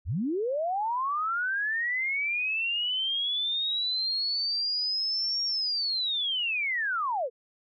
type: linear two-way sweep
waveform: sine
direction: up then down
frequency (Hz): 55.2 to 5588 to 441.5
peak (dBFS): -26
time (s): 0.05-7.3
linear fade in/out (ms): 50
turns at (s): 5.44
effects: none